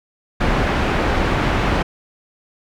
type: low-pass noise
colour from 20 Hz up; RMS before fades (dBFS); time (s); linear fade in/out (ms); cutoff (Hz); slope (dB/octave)
pink; -18; 0.4-1.83; 10; 2200; 12
effects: none